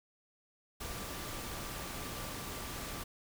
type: tone in noise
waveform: sine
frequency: 1174.7 Hz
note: D6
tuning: in tune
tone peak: -52 dBFS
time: 0.8-3.04 s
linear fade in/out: 10 ms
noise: pink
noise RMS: -42 dBFS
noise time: 0.8-3.04 s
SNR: -13 dB
effects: none